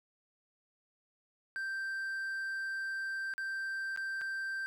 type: tone with dropouts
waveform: triangle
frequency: 1568 Hz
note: G6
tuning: in tune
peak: -33 dBFS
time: 1.56-4.66 s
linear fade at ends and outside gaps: 0 ms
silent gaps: 3.338-3.38 / 3.962-3.974 / 4.212-4.216 s
effects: none